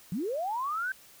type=linear sweep; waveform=sine; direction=up; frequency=155.56 to 1574 Hz; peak=-29 dBFS; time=0.12-0.92 s; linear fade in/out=2 ms; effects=white hiss -55 dBFS RMS until 1.2 s